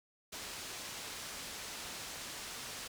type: low-pass noise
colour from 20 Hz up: white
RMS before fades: -45 dBFS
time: 0.32-2.88 s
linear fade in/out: 10 ms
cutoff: 7100 Hz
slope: 12 dB/octave
effects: none